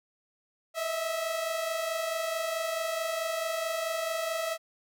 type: tone pair together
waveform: sawtooth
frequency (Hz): 632 / 656.6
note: D#5 / E5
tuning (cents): +27 / -7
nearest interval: minor second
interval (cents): 66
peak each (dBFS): -32 / -27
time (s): 0.74-4.58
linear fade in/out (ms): 50
effects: none